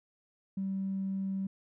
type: tone with tanh clipping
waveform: triangle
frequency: 193.1 Hz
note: G3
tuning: 26 cents flat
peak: -31 dBFS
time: 0.57-1.47 s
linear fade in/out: 5 ms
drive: 4 dB
effects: none